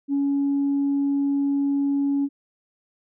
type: tone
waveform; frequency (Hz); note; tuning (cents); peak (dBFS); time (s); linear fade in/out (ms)
sine; 280.4; C#4; +20; -18; 0.08-2.29; 50
effects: tanh soft clip ceiling -16 dBFS